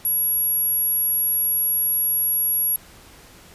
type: tone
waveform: sine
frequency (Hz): 11300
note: F9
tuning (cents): +19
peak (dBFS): -18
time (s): 0.05-2.76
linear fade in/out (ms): 2
effects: pink hiss -47 dBFS RMS until 3.54 s + resampled to 32000 Hz